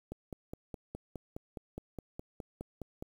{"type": "click train", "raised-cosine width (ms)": 2, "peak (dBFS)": -27, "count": 15, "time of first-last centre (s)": [0.12, 3.025], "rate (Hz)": 4.82, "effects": ["9-bit"]}